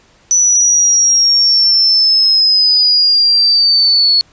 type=linear sweep; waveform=sine; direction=down; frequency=5960 to 4377 Hz; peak=-7 dBFS; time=0.31-4.21 s; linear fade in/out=0 ms; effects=pink hiss -49 dBFS RMS until 4.32 s + resampled to 16000 Hz